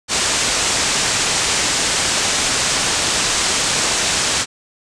white low-pass noise, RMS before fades -18 dBFS, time 0.08-4.46 s, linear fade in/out 50 ms, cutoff 8500 Hz, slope 48 dB/octave, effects none

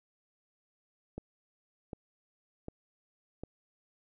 click train, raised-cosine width 2 ms, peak -26 dBFS, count 4, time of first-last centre 1.18-3.436 s, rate 1.33 Hz, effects none

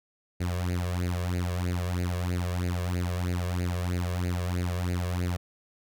sawtooth tone with flanger, 89 Hz, F2, 33 cents sharp, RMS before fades -29 dBFS, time 0.4-5.37 s, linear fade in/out 10 ms, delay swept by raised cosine 0.44 to 1.84 ms, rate 3.1 Hz, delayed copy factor +0.8, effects none

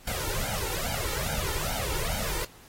pink noise with flanger, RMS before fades -31 dBFS, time 0.07-2.45 s, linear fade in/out 5 ms, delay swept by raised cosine 1.3 to 2.23 ms, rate 2.4 Hz, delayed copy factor +0.95, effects pink hiss -53 dBFS RMS until 2.68 s + AAC 48 kbps

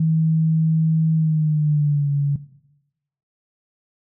sine tone with pitch glide, 160 to 142.54 Hz, D#3 to C#3, +49 to +49 cents, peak -15 dBFS, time 0-2.36 s, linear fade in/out 5 ms, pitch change -200 cents, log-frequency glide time 1.15-2.11 s, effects noise-tail reverb RT60 0.9 s tail -17 dB re dry

